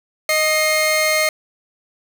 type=tone pair together; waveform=sawtooth; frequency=622.3 / 2125 Hz; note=D#5 / C7; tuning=0 / +26 cents; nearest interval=octave + major sixth; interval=2126 cents; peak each=-14 dBFS; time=0.29-1.29 s; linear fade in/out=2 ms; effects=none